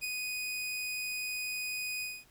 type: tone with ADSR envelope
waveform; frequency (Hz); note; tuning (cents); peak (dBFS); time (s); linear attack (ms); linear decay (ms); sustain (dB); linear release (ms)
sawtooth; 2488; D#7; -1; -28; 0.01-2.25; 34; 9; -3; 230
effects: pink hiss -63 dBFS RMS until 2.3 s